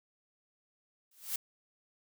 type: noise with exponential growth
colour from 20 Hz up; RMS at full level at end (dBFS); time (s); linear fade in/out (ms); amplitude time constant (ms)
blue; -31; 1.11-1.36; 5; 54
effects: none